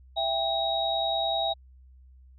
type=tone cluster; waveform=sine; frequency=663 / 793 / 3800 Hz; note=E5 / G5 / A#7; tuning=+10 / +20 / +33 cents; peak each=-29 dBFS; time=0.16-1.54 s; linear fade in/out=20 ms; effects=added 64 Hz sine -50 dBFS peak until 2.38 s